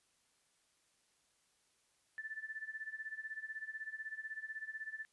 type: tone with tremolo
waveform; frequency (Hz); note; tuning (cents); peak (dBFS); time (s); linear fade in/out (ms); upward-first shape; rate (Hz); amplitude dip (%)
sine; 1760; A6; 0; -39; 2.18-5.05; 0; sine; 16; 85
effects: white hiss -75 dBFS RMS until 5.12 s + resampled to 24000 Hz